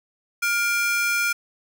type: ring-modulated tone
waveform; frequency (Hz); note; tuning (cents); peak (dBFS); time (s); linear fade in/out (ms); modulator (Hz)
45% pulse; 1891; A#6; +24; -17; 0.42-1.33; 10; 483
effects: none